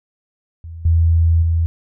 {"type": "tone with level steps", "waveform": "sine", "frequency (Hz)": 82.8, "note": "E2", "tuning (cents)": 8, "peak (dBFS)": [-29, -10, -13], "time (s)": [0.64, 1.66], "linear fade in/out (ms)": 0, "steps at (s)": [0.85, 1.42], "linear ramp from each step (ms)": 5, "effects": []}